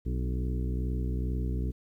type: harmonic tone with a mistuned harmonic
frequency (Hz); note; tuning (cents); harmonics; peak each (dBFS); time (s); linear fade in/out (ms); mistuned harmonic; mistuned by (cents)
62.3; B1; +16; 1 / 2 / 3 / 4 / 5 / 6 / 7; -29 / -35 / -39 / -41 / -43 / -45 / -46; 0.05-1.72; 20; 4; +48
effects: 11-bit